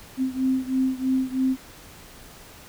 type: beating tone pair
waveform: sine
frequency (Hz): 260 / 263.1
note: C4 / C4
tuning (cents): -11 / +10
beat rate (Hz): 3.1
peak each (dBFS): -23 / -25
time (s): 0.17-1.57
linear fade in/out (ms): 50
effects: pink hiss -46 dBFS RMS until 2.68 s